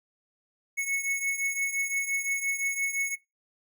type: beating tone pair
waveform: square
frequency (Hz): 2200 / 2205.8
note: C#7 / C#7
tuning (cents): -14 / -9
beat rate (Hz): 5.8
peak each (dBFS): -29 / -33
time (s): 0.77-3.16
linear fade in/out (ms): 20
effects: noise-tail reverb RT60 0.2 s tail -19 dB re dry